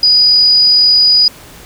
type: tone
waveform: sine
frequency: 4929 Hz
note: D#8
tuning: 17 cents flat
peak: -5 dBFS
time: 0.03-1.28 s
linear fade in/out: 2 ms
effects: pink hiss -36 dBFS RMS until 1.65 s